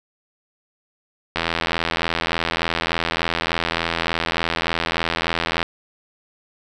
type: click train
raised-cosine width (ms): 0.3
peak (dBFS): -4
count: 357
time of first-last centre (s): 1.36-5.629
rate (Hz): 83.4
effects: none